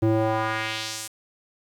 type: tone with band-pass filter sweep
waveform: square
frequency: 110.2 Hz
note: A2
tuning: 3 cents sharp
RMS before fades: -25 dBFS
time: 0.02-1.08 s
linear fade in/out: 10 ms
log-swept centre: 280 to 9600 Hz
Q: 1.4
effects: 9-bit